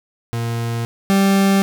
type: tone pair in turn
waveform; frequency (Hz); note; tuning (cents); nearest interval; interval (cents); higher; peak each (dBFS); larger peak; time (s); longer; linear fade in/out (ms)
40% pulse; 116.54 / 195.69; A#2 / G3; 0 / -3; major sixth; 897; second; -19 / -11; second; 0.33-0.85 / 1.1-1.62; neither; 0
effects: none